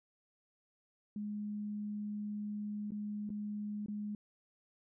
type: tone with dropouts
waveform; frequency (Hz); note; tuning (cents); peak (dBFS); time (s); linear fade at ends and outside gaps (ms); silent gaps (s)
sine; 208.4; G#3; +6; -37; 1.16-4.15; 2; 2.907-2.919 / 3.293-3.302 / 3.861-3.883
effects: none